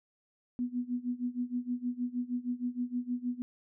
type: tone with tremolo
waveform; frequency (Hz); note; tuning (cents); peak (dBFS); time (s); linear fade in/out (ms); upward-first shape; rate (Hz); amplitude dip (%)
sine; 245.8; B3; -8; -28; 0.59-3.42; 0; sine; 6.4; 90
effects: none